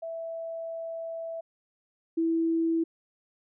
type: tone pair in turn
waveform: sine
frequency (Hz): 659.3 / 328.8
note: E5 / E4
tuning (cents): 0 / -4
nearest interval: octave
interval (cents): 1204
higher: first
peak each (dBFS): -33 / -23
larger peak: second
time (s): 0.02-1.41 / 2.17-2.84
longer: first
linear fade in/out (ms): 10
effects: none